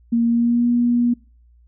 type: tone with pitch glide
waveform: sine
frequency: 233.1 to 240.2 Hz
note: A#3 to B3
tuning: 0 to -48 cents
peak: -14 dBFS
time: 0.12-1.14 s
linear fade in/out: 10 ms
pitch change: +52 cents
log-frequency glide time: 0.26-0.68 s
effects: noise-tail reverb RT60 0.4 s tail -25 dB re dry + added 59 Hz sine -49 dBFS peak until 1.67 s